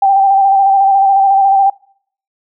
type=tone with vibrato; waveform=sine; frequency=784 Hz; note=G5; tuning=in tune; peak=-6 dBFS; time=0.02-1.7 s; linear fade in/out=5 ms; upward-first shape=square; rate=14 Hz; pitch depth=24 cents each way; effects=noise-tail reverb RT60 0.6 s tail -26 dB re dry